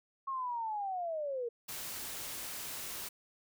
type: linear sweep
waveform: sine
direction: down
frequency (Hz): 1094 to 458.1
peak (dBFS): -34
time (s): 0.27-1.49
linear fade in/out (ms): 10
type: noise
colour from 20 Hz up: white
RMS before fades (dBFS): -42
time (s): 1.68-3.09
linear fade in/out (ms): 10
effects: none